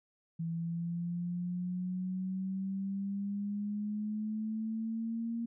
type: exponential sweep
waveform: sine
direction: up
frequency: 164.81 to 233.1 Hz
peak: -33 dBFS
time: 0.39-5.46 s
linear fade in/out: 10 ms
effects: none